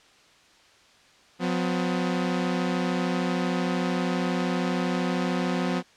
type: tone pair together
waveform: sawtooth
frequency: 179.6 / 252.9 Hz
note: F3 / B3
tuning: +49 / +41 cents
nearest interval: tritone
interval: 592 cents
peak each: -22 / -24 dBFS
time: 1.39-5.83 s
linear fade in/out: 50 ms
effects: white hiss -56 dBFS RMS until 5.96 s + low-pass 5000 Hz 12 dB/octave